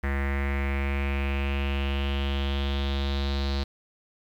square tone with low-pass filter sweep, 69.3 Hz, C#2, in tune, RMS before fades -27 dBFS, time 0.03-3.64 s, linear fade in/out 10 ms, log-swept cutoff 1900 to 4200 Hz, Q 5.1, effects 9-bit

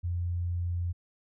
sine tone, 87.31 Hz, F2, in tune, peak -28 dBFS, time 0.03-0.93 s, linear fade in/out 20 ms, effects none

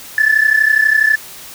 sine tone pair together, 1727.8 / 1760 Hz, A6 / A6, -32 / 0 cents, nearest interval unison, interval 32 cents, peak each -11 dBFS, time 0.18-1.16 s, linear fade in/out 2 ms, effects tanh soft clip ceiling -3 dBFS + white hiss -34 dBFS RMS until 1.54 s

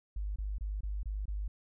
sine tone bursts, 50.7 Hz, G#1, 41 cents flat, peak -33 dBFS, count 6, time 0.16-1.48 s, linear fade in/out 5 ms, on 200 ms, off 24 ms, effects none

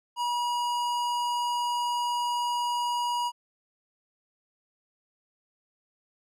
sine tone with tanh clipping, 963 Hz, B5, 44 cents flat, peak -28 dBFS, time 0.16-3.32 s, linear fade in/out 50 ms, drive 18 dB, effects none

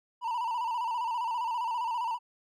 triangle tone with vibrato, 943 Hz, A#5, 20 cents sharp, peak -27 dBFS, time 0.21-2.19 s, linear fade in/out 50 ms, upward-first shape square, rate 15 Hz, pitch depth 69 cents each way, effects none

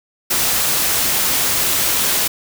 white noise, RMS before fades -17 dBFS, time 0.3-2.28 s, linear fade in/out 10 ms, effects none

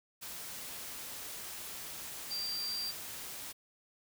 sine tone in noise, 4716 Hz, D8, 6 cents sharp, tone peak -35 dBFS, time 2.3-2.92 s, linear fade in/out 20 ms, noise white, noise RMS -44 dBFS, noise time 0.21-3.53 s, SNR +6 dB, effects none

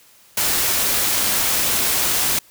white noise, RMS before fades -19 dBFS, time 0.37-2.39 s, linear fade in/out 5 ms, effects white hiss -51 dBFS RMS until 2.5 s

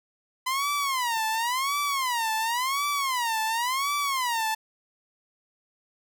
sawtooth tone with vibrato, 1008 Hz, B5, 35 cents sharp, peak -21 dBFS, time 0.46-4.55 s, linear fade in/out 10 ms, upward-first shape sine, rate 0.93 Hz, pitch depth 240 cents each way, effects none

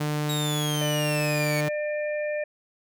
sawtooth tone, 149.7 Hz, D3, 33 cents sharp, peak -21 dBFS, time 0-1.69 s, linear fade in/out 10 ms
sawtooth exponential sweep, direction down, 3827 to 2217 Hz, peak -27 dBFS, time 0.29-1.61 s, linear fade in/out 5 ms
harmonic tone, 599 Hz, D5, 34 cents sharp, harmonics 1 / 3 / 4, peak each -26 / -36 / -38 dBFS, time 0.81-2.44 s, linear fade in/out 5 ms
effects none

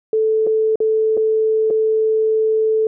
sine tone with dropouts, 438.4 Hz, A4, 6 cents flat, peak -13 dBFS, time 0.13-2.87 s, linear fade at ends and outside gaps 2 ms, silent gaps 0.467-0.471 / 0.757-0.803 / 1.169-1.174 / 1.703-1.707 s, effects none

